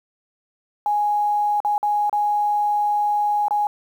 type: tone with dropouts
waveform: sine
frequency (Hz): 830.6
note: G#5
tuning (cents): 0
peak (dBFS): -17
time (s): 0.86-3.67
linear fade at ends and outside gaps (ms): 1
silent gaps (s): 1.603-1.648 / 1.78-1.829 / 2.096-2.128 / 3.483-3.508
effects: 8-bit